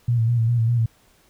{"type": "tone with vibrato", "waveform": "sine", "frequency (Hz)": 116.54, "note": "A#2", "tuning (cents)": 0, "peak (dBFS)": -16, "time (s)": [0.08, 0.86], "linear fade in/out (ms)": 5, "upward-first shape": "square", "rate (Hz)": 5, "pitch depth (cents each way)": 46, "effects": ["pink hiss -58 dBFS RMS until 1.29 s"]}